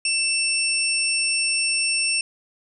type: tone cluster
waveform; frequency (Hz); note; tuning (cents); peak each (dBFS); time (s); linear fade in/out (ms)
sine; 2656 / 5440 / 8670; E7 / F8 / C#9; +12 / -46 / -39; -23 / -24 / -25; 0.05-2.21; 2
effects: none